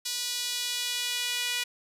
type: tone with high-pass filter sweep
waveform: sawtooth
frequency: 488.2 Hz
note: B4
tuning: 20 cents flat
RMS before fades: -31 dBFS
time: 0.05-1.64 s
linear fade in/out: 10 ms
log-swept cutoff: 4300 to 2600 Hz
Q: 1.6
effects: resampled to 32000 Hz